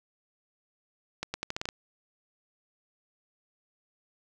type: accelerating click train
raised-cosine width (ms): 0.2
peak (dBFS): -15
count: 8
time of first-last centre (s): 1.23-1.689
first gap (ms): 110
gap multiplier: 0.82
effects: none